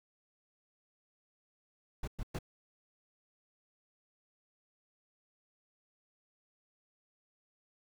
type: noise bursts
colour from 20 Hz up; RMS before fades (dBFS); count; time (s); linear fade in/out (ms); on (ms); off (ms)
brown; -37; 3; 2.03-2.388; 5; 46; 110
effects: none